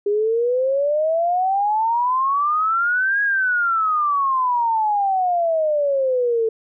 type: exponential two-way sweep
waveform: sine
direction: up then down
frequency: 403.3 to 1661.2 to 441.1 Hz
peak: -16 dBFS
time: 0.06-6.49 s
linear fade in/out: 5 ms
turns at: 3.22 s
effects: none